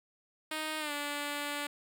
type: tone with pitch glide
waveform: 5% pulse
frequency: 311.1 to 290.3 Hz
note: D#4 to D4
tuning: 0 to -20 cents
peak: -23 dBFS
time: 0.51-1.67 s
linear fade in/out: 5 ms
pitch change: -120 cents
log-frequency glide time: 0.79-0.92 s
effects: none